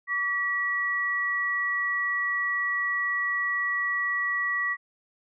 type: tone pair together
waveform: sine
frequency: 1150 / 1934 Hz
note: D6 / B6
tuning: -37 / -37 cents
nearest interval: major sixth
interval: 900 cents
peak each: -32 / -25 dBFS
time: 0.07-4.77 s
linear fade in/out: 50 ms
effects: none